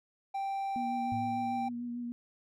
triangle tone, 784 Hz, G5, in tune, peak -30 dBFS, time 0.34-1.69 s, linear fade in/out 10 ms
sine tone with vibrato, 240.4 Hz, B3, 46 cents flat, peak -35 dBFS, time 0.76-2.12 s, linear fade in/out 0 ms, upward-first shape sine, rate 6.7 Hz, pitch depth 20 cents each way
sine tone with exponential decay, 109.7 Hz, A2, 5 cents flat, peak -35 dBFS, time 1.12-2.04 s, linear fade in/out 0 ms, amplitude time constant 200 ms
effects none

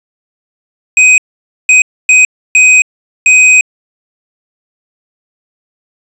square tone bursts at uneven times, 2510 Hz, D#7, 15 cents sharp, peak -3 dBFS, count 5, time 0.97-1.18 / 1.69-1.82 / 2.09-2.25 / 2.55-2.82 / 3.26-3.61 s, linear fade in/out 2 ms, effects resampled to 22050 Hz + 7-bit

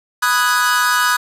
45% pulse chord, G# minor seventh, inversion first, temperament equal, 987.8 / 1244.5 / 1480 / 1661.2 Hz, B5 / D#6 / F#6 / G#6, 0 / 0 / 0 / 0 cents, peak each -20 / -18 / -18 / -20 dBFS, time 0.22-1.17 s, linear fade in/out 10 ms, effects resampled to 32000 Hz + 8-bit

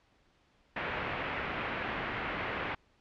white low-pass noise, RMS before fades -36 dBFS, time 0.76-2.75 s, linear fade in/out 5 ms, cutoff 2400 Hz, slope 24 dB/octave, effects pink hiss -68 dBFS RMS until 3 s + low-pass 4000 Hz 12 dB/octave

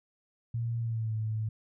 sine tone with pitch glide, 116.54 to 109.37 Hz, A#2 to A2, 0 to -10 cents, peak -29 dBFS, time 0.54-1.49 s, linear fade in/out 5 ms, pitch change -110 cents, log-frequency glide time 0.79-1.14 s, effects none

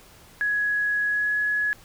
sine tone with pitch glide, 1674 to 1688.6 Hz, G#6 to G#6, +13 to +28 cents, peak -21 dBFS, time 0.41-1.73 s, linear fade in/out 0 ms, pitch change +15 cents, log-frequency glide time 1.07-1.34 s, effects pink hiss -51 dBFS RMS until 1.84 s

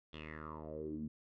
10% pulse tone with low-pass filter sweep, 77.5 Hz, D#2, 6 cents flat, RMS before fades -45 dBFS, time 0.13-1.08 s, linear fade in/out 5 ms, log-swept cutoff 3400 to 200 Hz, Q 6.6, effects none

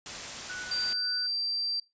white noise, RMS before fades -38 dBFS, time 0.06-0.93 s, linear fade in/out 0 ms
sine tone with tremolo, 1480 Hz, F#6, in tune, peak -36 dBFS, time 0.49-1.27 s, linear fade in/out 10 ms, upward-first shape square, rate 3.6 Hz, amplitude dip 25%
sine tone, 4699 Hz, D8, in tune, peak -28 dBFS, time 0.71-1.8 s, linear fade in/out 5 ms
effects noise-tail reverb RT60 0.2 s tail -19 dB re dry + resampled to 16000 Hz

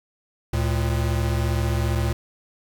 square tone pair together, 71.3 / 113.8 Hz, C#2 / A#2, +49 / -41 cents, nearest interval minor sixth, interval 810 cents, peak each -24 dBFS, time 0.53-2.13 s, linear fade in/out 5 ms, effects 8-bit

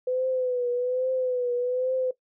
sine tone with vibrato, 502 Hz, B4, 28 cents sharp, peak -23 dBFS, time 0.07-2.11 s, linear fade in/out 5 ms, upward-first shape triangle, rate 1.2 Hz, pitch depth 64 cents each way, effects noise-tail reverb RT60 0.1 s tail -17 dB re dry

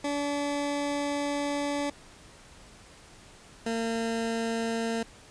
20% pulse tone pair in turn, 287.4 / 228.1 Hz, D4 / A#3, -37 / -37 cents, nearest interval major third, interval 400 cents, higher first, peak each -23 / -23 dBFS, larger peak neither, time 0.04-1.9 / 3.66-5.03 s, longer first, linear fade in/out 5 ms, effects pink hiss -52 dBFS RMS until 5.3 s + resampled to 22050 Hz

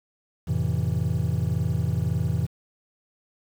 triangle chord, F major seventh, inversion none, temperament just, 87.31 / 109.13 / 130.96 / 163.7 Hz, F2 / A2 / C3 / E3, 0 / -14 / +2 / -12 cents, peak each -25 dBFS, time 0.47-2.47 s, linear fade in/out 20 ms, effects tanh soft clip ceiling -14 dBFS + 8-bit

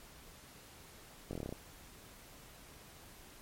slowing click train, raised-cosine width 2 ms, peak -27 dBFS, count 9, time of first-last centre 1.31-1.525 s, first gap 21 ms, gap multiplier 1.07, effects pink hiss -56 dBFS RMS until 3.41 s + MP3 64 kbps

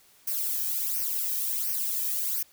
violet noise with flanger, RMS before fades -29 dBFS, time 0.27-2.43 s, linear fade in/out 5 ms, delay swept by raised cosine 0.26 to 1.46 ms, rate 1.4 Hz, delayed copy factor -0.8, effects white hiss -59 dBFS RMS until 2.52 s

